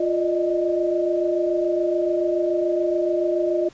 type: tone cluster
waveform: sine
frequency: 350.1 / 598 / 625 Hz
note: F4 / D5 / D#5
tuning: +4 / +31 / +8 cents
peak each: -21 / -26 / -24 dBFS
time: 0-3.69 s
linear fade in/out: 5 ms
effects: pink hiss -51 dBFS RMS until 3.73 s + resampled to 16000 Hz